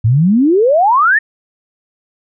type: exponential sweep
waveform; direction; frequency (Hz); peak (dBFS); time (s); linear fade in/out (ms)
sine; up; 103.83 to 1864.7; -7; 0.04-1.19; 10
effects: none